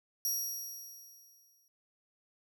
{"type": "tone with exponential decay", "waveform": "20% pulse", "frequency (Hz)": 5680, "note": "F8", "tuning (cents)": 28, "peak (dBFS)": -24, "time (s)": [0.25, 1.68], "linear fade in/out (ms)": 1, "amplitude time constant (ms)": 310, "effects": []}